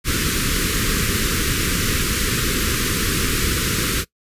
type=band-stop noise; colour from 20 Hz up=pink; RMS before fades=-20 dBFS; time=0.04-4.05 s; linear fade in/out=50 ms; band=470 to 1200 Hz; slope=48 dB/octave; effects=noise-tail reverb RT60 0.1 s tail -20 dB re dry + resampled to 32000 Hz